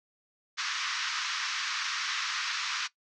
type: band-pass noise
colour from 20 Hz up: pink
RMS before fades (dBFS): -33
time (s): 0.57-2.88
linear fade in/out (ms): 20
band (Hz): 1100 to 6200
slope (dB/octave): 48
effects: noise-tail reverb RT60 0.1 s tail -17 dB re dry